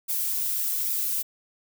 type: noise with flanger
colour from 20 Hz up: violet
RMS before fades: -27 dBFS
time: 0.08-1.23 s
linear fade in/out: 20 ms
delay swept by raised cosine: 0.81 to 5.01 ms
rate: 1.2 Hz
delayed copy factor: +0.55
effects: none